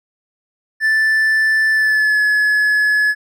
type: tone with pitch glide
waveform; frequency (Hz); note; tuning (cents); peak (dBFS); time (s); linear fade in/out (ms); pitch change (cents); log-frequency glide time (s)
triangle; 1760 to 1703; A6 to G#6; 0 to +43; -10; 0.8-3.15; 50; -57; 1.72-2.21
effects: none